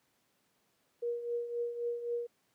sine tone with tremolo, 475.1 Hz, A#4, 33 cents sharp, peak -30 dBFS, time 1.02-2.27 s, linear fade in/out 10 ms, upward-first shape triangle, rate 3.8 Hz, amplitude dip 70%, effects pink hiss -74 dBFS RMS until 2.54 s + high-pass 150 Hz 12 dB/octave

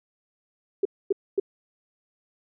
sine tone bursts, 394.8 Hz, G4, 12 cents sharp, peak -18 dBFS, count 3, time 0.83-1.399 s, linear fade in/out 5 ms, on 23 ms, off 250 ms, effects none

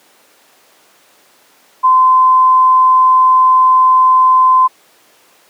sine tone, 1030 Hz, C6, 28 cents flat, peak -5 dBFS, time 1.83-4.68 s, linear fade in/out 20 ms, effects pink hiss -48 dBFS RMS until 5.49 s + high-pass 400 Hz 12 dB/octave

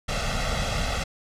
pink noise with comb filter, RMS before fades -26 dBFS, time 0.08-1.04 s, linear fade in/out 10 ms, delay 1.5 ms, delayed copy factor +0.85, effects low-pass 6000 Hz 12 dB/octave

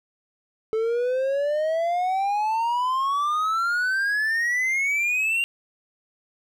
triangle exponential sweep, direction up, 435.1 to 2794 Hz, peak -19 dBFS, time 0.73-5.44 s, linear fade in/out 0 ms, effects none

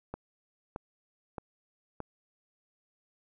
click train, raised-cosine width 1 ms, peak -23 dBFS, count 4, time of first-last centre 0.14-2.003 s, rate 1.61 Hz, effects none

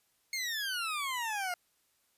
20% pulse exponential sweep, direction down, 2183 to 698.5 Hz, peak -28 dBFS, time 0.33-1.54 s, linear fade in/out 2 ms, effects white hiss -73 dBFS RMS until 2.17 s + resampled to 32000 Hz

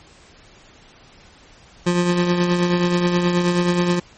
25% pulse tone with tremolo, 176 Hz, F3, 14 cents sharp, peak -10 dBFS, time 1.86-4 s, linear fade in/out 10 ms, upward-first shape triangle, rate 9.4 Hz, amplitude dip 50%, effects pink hiss -48 dBFS RMS until 4.17 s + MP3 32 kbps

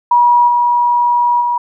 sine tone with level steps, 963 Hz, B5, 44 cents flat, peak -6 / -9 / -12 dBFS, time 0.11-1.58 s, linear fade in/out 5 ms, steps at 0.47 / 1.4 s, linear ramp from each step 20 ms, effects none

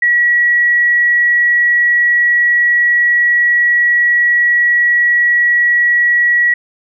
sine tone, 1925 Hz, B6, 45 cents flat, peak -8 dBFS, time 0.02-6.54 s, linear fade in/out 5 ms, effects none

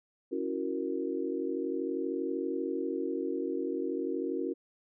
sine chord, F# dominant seventh, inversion second, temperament equal, 277.2 / 329.6 / 370 / 466.2 Hz, C#4 / E4 / F#4 / A#4, 0 / 0 / 0 / 0 cents, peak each -36 / -36 / -35 / -37 dBFS, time 0.31-4.54 s, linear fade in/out 20 ms, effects none

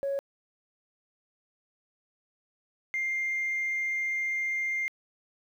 sine tone pair in turn, 554.4 / 2105 Hz, C#5 / C7, 0 / +10 cents, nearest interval octave + major seventh, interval 2310 cents, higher second, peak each -26 dBFS, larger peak neither, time 0.03-0.19 / 2.94-4.88 s, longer second, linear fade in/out 0 ms, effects tanh soft clip ceiling -24 dBFS + 10-bit

